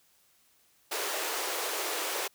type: high-pass noise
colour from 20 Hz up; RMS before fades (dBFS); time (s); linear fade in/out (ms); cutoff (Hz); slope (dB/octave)
pink; -33; 0.91-2.28; 10; 360; 48
effects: white hiss -66 dBFS RMS until 2.34 s